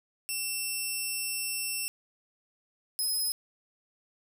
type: tone pair in turn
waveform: 10% pulse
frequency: 2700 / 5097 Hz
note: E7 / D#8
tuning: +41 / +41 cents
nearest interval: major seventh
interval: 1100 cents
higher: second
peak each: -22 dBFS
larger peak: neither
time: 0.29-1.88 / 2.99-3.32 s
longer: first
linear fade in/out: 0 ms
effects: none